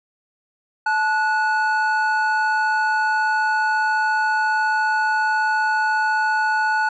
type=tone pair together; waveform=triangle; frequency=869.3 / 1467 Hz; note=A5 / F#6; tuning=-21 / -15 cents; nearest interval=major sixth; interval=906 cents; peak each=-18 dBFS; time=0.86-6.89 s; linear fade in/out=5 ms; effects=resampled to 16000 Hz